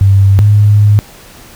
sine tone pair in turn, 98 / 103.83 Hz, G2 / G#2, 0 / 0 cents, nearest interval minor second, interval 100 cents, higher second, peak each -3 dBFS, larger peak neither, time 0.01-0.39 / 0.39-0.99 s, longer second, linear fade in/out 0 ms, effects pink hiss -36 dBFS RMS until 1.55 s

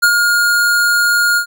square tone with ADSR envelope, 1423 Hz, F6, 32 cents sharp, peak -7 dBFS, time 0.02-1.46 s, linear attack 17 ms, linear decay 67 ms, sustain -4 dB, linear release 88 ms, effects none

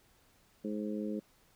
harmonic tone, 105.5 Hz, G#2, 28 cents sharp, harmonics 2 / 3 / 4 / 5, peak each -36 / -40 / -42 / -44 dBFS, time 0.64-1.2 s, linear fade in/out 10 ms, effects pink hiss -67 dBFS RMS until 1.55 s

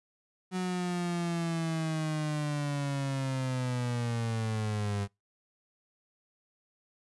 35% pulse linear sweep, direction down, 185 to 99.5 Hz, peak -28 dBFS, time 0.51-5.08 s, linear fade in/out 50 ms, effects noise-tail reverb RT60 0.2 s tail -25 dB re dry + resampled to 24000 Hz

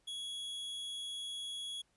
45% pulse tone, 3346 Hz, G#7, 12 cents sharp, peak -40 dBFS, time 0.07-1.82 s, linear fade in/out 10 ms, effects pink hiss -75 dBFS RMS until 1.96 s + resampled to 24000 Hz

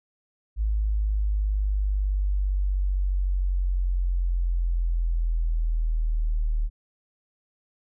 sine linear sweep, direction down, 53 to 38.11 Hz, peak -21 dBFS, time 0.56-6.7 s, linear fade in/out 50 ms, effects none

